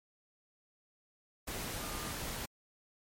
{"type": "tone in noise", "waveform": "sine", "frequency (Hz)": 1208, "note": "D6", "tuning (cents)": 48, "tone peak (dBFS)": -47, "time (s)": [1.81, 2.12], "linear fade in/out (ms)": 10, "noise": "pink", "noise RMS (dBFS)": -40, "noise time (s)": [1.47, 2.46], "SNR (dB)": -10, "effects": ["MP3 64 kbps"]}